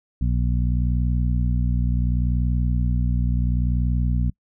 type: harmonic tone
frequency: 60.7 Hz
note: B1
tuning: 29 cents flat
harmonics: 1 / 2 / 3 / 4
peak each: -20 / -24 / -28 / -32 dBFS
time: 0.21-4.3 s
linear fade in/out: 5 ms
effects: noise-tail reverb RT60 0.1 s tail -26 dB re dry